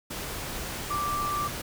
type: tone in noise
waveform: sine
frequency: 1174 Hz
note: D6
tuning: 1 cent flat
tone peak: -27 dBFS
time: 0.9-1.48 s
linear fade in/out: 10 ms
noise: pink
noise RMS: -35 dBFS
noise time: 0.1-1.62 s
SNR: +5 dB
effects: none